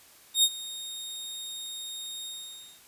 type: tone with ADSR envelope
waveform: sawtooth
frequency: 3710 Hz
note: A#7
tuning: 9 cents flat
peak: -14 dBFS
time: 0.34-2.82 s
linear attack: 93 ms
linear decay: 54 ms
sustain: -19 dB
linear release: 560 ms
effects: white hiss -55 dBFS RMS until 2.87 s + resampled to 32000 Hz